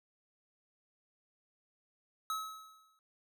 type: tone with exponential decay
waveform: square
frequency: 1287 Hz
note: E6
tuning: 42 cents flat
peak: -33 dBFS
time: 2.3-2.99 s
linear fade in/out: 1 ms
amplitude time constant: 150 ms
effects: none